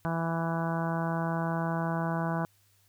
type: harmonic tone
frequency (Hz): 165.5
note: E3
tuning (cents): +7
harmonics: 1 / 2 / 3 / 4 / 5 / 6 / 7 / 8 / 9 / 10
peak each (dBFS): -30 / -38 / -42 / -36 / -38 / -38 / -41 / -47 / -40 / -52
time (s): 0.05-2.45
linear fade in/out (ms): 0
effects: added 100 Hz sine -67 dBFS peak until 2.88 s + white hiss -67 dBFS RMS until 2.88 s